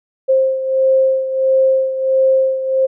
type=beating tone pair; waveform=sine; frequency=528 / 529.5 Hz; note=C5 / C5; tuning=+16 / +21 cents; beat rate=1.5 Hz; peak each=-12 / -18 dBFS; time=0.28-2.87 s; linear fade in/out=20 ms; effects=none